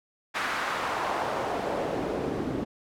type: noise with band-pass filter sweep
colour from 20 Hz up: pink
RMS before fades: -30 dBFS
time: 0.34-2.65 s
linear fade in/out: 20 ms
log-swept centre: 1600 to 270 Hz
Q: 1.4
effects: none